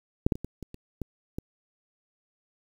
clicks, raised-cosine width 3 ms, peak -7 / -10 / -24 / -21 / -25 / -29 / -19 / -19 dBFS, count 8, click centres 0.265 / 0.322 / 0.355 / 0.446 / 0.627 / 0.744 / 1.017 / 1.385 s, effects 8-bit

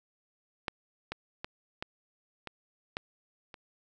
clicks, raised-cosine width 0.3 ms, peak -15 / -19 / -20 / -19 / -23 / -17 / -29 dBFS, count 7, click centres 0.682 / 1.12 / 1.445 / 1.825 / 2.473 / 2.969 / 3.542 s, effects none

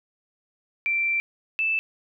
sine tone pair in turn, 2349 / 2637 Hz, D7 / E7, 0 / 0 cents, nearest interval major second, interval 200 cents, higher second, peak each -21 dBFS, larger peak neither, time 0.86-1.2 / 1.59-1.79 s, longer first, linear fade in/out 0 ms, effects none

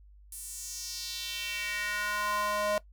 square tone with high-pass filter sweep, 207.7 Hz, G#3, in tune, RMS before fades -34 dBFS, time 0.32-2.78 s, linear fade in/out 2 ms, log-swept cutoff 9900 to 630 Hz, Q 2.6, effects noise-tail reverb RT60 0.1 s tail -18 dB re dry + added 50 Hz sine -52 dBFS peak until 2.92 s

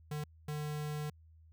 square tone bursts at uneven times, 150 Hz, D3, 37 cents sharp, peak -37 dBFS, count 2, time 0.11-0.24 / 0.48-1.1 s, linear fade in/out 5 ms, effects added 80 Hz sine -57 dBFS peak until 1.52 s

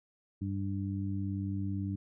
harmonic tone, 98 Hz, G2, in tune, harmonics 1 / 2 / 3, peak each -34 / -37 / -39 dBFS, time 0.41-1.96 s, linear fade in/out 10 ms, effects none

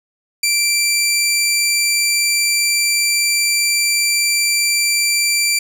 15% pulse tone, 2349 Hz, D7, in tune, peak -7 dBFS, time 0.43-5.59 s, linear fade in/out 5 ms, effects 8-bit

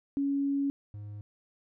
sine / triangle tone pair in turn, 279.3 / 103.75 Hz, C#4 / G#2, +13 / -1 cents, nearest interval octave + perfect fourth, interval 1714 cents, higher first, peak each -26 / -37 dBFS, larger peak first, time 0.17-0.7 / 0.94-1.21 s, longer first, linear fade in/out 0 ms, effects none

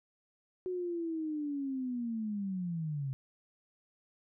sine linear sweep, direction down, 370 to 130.7 Hz, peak -33 dBFS, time 0.66-3.13 s, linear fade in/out 0 ms, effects none

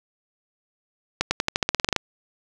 accelerating click train, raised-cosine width 0.2 ms, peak -3 dBFS, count 13, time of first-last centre 1.21-1.963 s, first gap 100 ms, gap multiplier 0.91, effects none

